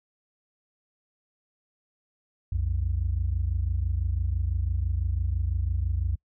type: tone pair together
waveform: sine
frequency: 62 / 87.99 Hz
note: B1 / F2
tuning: +7 / +13 cents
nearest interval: tritone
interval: 606 cents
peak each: -26 dBFS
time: 2.52-6.16 s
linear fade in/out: 5 ms
effects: noise-tail reverb RT60 0.1 s tail -26 dB re dry + tanh soft clip ceiling -17 dBFS